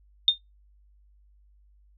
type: tone with exponential decay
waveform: sine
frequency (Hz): 3642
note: A#7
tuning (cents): -41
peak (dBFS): -11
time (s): 0.28-0.38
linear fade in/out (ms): 1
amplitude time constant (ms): 20
effects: noise-tail reverb RT60 0.2 s tail -25 dB re dry + added 50 Hz sine -56 dBFS peak until 1.97 s